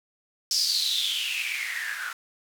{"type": "noise with band-pass filter sweep", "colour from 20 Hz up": "blue", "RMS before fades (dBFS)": -28, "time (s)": [0.51, 2.13], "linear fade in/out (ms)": 2, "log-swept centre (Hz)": [5300, 1400], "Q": 8.6, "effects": []}